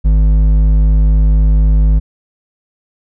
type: tone with hard clipping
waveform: sine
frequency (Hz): 52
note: G#1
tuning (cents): +3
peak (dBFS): -8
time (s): 0.04-2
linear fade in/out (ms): 20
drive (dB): 7
effects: none